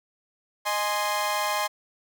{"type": "chord", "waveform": "sawtooth", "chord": "Ab major", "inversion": "second", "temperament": "equal with one note detuned", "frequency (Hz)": [619, 830.6, 1046.5], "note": ["Eb5", "Ab5", "C6"], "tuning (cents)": [-9, 0, 0], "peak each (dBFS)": [-27, -25, -24], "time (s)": [0.65, 1.68], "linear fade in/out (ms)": 20, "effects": []}